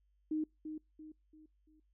sine tone with echo, 310 Hz, D#4, 6 cents flat, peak -32 dBFS, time 0.31-0.44 s, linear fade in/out 5 ms, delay 340 ms, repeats 4, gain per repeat -8 dB, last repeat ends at 1.8 s, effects noise-tail reverb RT60 0.2 s tail -26 dB re dry + added 50 Hz sine -70 dBFS peak until 1.93 s

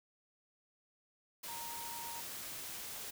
sine tone in noise, 932.3 Hz, A#5, in tune, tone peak -46 dBFS, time 1.48-2.21 s, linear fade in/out 10 ms, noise white, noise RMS -45 dBFS, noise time 1.43-3.11 s, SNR -4 dB, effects none

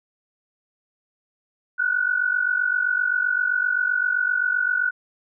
sine tone pair together, 1452 / 1499.7 Hz, F#6 / F#6, -33 / +23 cents, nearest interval minor second, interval 56 cents, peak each -22 dBFS, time 1.78-4.91 s, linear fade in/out 20 ms, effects none

